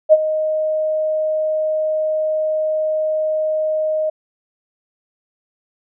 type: tone with ADSR envelope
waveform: sine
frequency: 622.3 Hz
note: D#5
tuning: in tune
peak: -3 dBFS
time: 0.09-4.1 s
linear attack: 37 ms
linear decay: 38 ms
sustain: -13 dB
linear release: 8 ms
effects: none